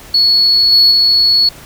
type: tone with level steps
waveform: sine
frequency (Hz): 4386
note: C#8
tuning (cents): -19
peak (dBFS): -6 / -3 / -6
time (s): 0.14-1.49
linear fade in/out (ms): 5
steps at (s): 0.72 / 0.91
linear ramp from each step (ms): 5
effects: tanh soft clip ceiling -2 dBFS + pink hiss -36 dBFS RMS until 1.65 s